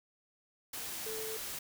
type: tone in noise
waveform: sine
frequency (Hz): 440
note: A4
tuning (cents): 0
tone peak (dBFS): -40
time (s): 1.06-1.37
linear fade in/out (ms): 5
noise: white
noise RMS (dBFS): -41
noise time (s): 0.73-1.59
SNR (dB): -2
effects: none